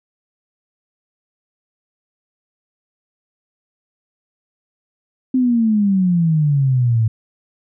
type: exponential sweep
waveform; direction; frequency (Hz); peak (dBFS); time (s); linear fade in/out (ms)
sine; down; 261.6 to 108.7; -12; 5.34-7.08; 5
effects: none